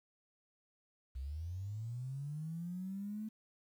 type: linear sweep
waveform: sine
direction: up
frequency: 61.74 to 220 Hz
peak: -39 dBFS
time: 1.15-3.29 s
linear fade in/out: 10 ms
effects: 11-bit